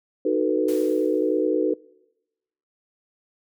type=chord; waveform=sine; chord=B dominant seventh; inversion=first; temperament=just; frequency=308.7 / 370.4 / 444.5 / 493.9 Hz; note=D#4 / F#4 / A4 / B4; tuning=-14 / +2 / +18 / 0 cents; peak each=-24 dBFS; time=0.25-1.74 s; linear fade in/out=5 ms
type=noise with exponential decay; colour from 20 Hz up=white; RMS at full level=-38 dBFS; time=0.68-1.51 s; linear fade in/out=5 ms; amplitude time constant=180 ms
effects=noise-tail reverb RT60 1.0 s tail -24 dB re dry + MP3 96 kbps